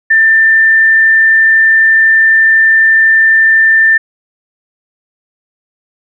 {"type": "tone", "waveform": "sine", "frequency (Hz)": 1786, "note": "A6", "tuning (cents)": 25, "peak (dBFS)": -4, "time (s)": [0.1, 3.98], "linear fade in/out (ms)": 10, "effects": []}